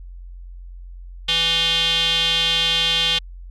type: tone with band-pass filter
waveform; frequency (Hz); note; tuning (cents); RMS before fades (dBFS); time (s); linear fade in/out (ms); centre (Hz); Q
square; 166; E3; +12; -19; 1.28-3.19; 10; 3300; 7.3
effects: added 44 Hz sine -34 dBFS peak until 3.5 s